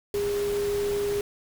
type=tone in noise; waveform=sine; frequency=407.4 Hz; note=G#4; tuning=33 cents flat; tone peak=-24 dBFS; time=0.14-1.21 s; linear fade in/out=2 ms; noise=pink; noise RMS=-37 dBFS; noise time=0.14-1.21 s; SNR=+10 dB; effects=none